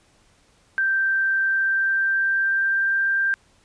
sine tone with pitch glide, 1567 to 1582.5 Hz, G6 to G6, -1 to +16 cents, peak -18 dBFS, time 0.78-3.34 s, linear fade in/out 0 ms, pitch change +17 cents, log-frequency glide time 1.44-3.08 s, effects pink hiss -59 dBFS RMS until 3.64 s + resampled to 22050 Hz

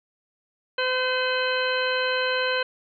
harmonic tone, 511 Hz, C5, 41 cents flat, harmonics 1 / 2 / 3 / 4 / 5 / 6 / 8, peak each -26 / -31 / -27 / -37 / -31 / -31 / -34 dBFS, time 0.78-2.63 s, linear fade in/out 5 ms, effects none

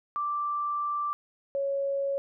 sine tone pair in turn, 1174 / 554.1 Hz, D6 / C#5, -1 / -1 cents, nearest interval octave + minor second, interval 1300 cents, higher first, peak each -27 / -26 dBFS, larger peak second, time 0.16-1.13 / 1.55-2.18 s, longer first, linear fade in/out 0 ms, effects none

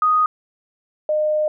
sine tone pair in turn, 1244.5 / 610.5 Hz, D#6 / D#5, 0 / -33 cents, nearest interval octave, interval 1233 cents, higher first, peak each -13 / -16 dBFS, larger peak first, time 0.02-0.26 / 1.09-1.48 s, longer second, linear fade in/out 2 ms, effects none

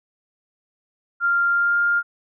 sine tone with pitch glide, 1393 to 1404.3 Hz, F6 to F6, -5 to +9 cents, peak -16 dBFS, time 1.2-2.03 s, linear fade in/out 50 ms, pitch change +14 cents, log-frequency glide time 1.49-1.78 s, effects none

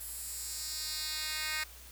10% pulse tone with high-pass filter sweep, 309.8 Hz, D#4, 7 cents flat, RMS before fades -38 dBFS, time 0-1.64 s, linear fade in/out 10 ms, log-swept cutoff 11000 to 2200 Hz, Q 1.5, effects added 60 Hz sine -53 dBFS peak until 1.91 s + white hiss -53 dBFS RMS until 1.91 s

